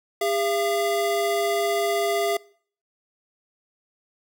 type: tone pair together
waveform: square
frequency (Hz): 404.4 / 679.1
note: G#4 / F5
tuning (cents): -46 / -49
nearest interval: major sixth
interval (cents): 897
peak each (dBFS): -25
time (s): 0.21-2.37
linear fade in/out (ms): 5
effects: noise-tail reverb RT60 0.5 s tail -22 dB re dry